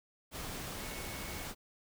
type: tone in noise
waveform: sine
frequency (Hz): 2207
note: C#7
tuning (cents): -8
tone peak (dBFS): -51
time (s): 0.8-1.5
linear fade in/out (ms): 50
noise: pink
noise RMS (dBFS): -42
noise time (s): 0.31-1.55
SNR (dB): -12
effects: none